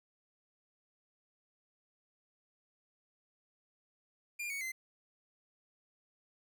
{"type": "tone with pitch steps", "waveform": "45% pulse", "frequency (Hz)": [2402, 2228, 2067], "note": ["D7", "C#7", "C7"], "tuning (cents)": [38, 8, -22], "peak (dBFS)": -37, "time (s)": [4.39, 4.72], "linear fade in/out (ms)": 10, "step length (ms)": 110, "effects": []}